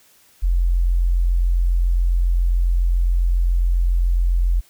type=tone; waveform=sine; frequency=43.65 Hz; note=F1; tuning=in tune; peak=-14 dBFS; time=0.42-4.61 s; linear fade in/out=20 ms; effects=white hiss -54 dBFS RMS until 4.69 s